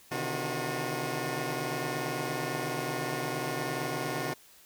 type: tone cluster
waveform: 10% pulse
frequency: 128.7 / 149.2 / 157.8 / 360.7 Hz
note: C3 / D3 / D#3 / F#4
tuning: -28 / +28 / +25 / -44 cents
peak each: -28 / -29 / -32 / -27 dBFS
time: 0.11-4.34 s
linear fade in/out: 10 ms
effects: white hiss -57 dBFS RMS until 4.65 s